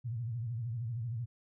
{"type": "tone with vibrato", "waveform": "sine", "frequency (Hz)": 116.8, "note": "A#2", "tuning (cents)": 4, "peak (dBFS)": -34, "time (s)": [0.04, 1.26], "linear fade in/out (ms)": 20, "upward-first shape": "sine", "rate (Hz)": 13, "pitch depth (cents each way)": 130, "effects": []}